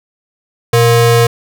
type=ring-modulated tone; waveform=square; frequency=293.7 Hz; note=D4; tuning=in tune; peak=-4 dBFS; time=0.73-1.27 s; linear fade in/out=5 ms; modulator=174 Hz; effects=none